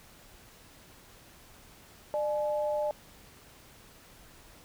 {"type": "tone pair together", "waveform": "sine", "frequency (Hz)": [598.6, 850], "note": ["D5", "G#5"], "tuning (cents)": [33, 40], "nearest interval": "tritone", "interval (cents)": 607, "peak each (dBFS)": [-28, -35], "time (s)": [2.14, 2.91], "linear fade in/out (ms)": 0, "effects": ["pink hiss -55 dBFS RMS until 4.64 s"]}